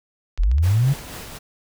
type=clicks; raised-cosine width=0.2 ms; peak=-23 dBFS; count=5; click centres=0.376 / 0.435 / 0.515 / 0.583 / 0.677 s
type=linear sweep; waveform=sine; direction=up; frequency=35.1 to 145.1 Hz; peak=-14 dBFS; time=0.38-0.94 s; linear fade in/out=20 ms
type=noise with tremolo; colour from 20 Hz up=pink; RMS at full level=-34 dBFS; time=0.62-1.39 s; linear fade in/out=20 ms; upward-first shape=sine; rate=4.1 Hz; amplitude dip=35%
effects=none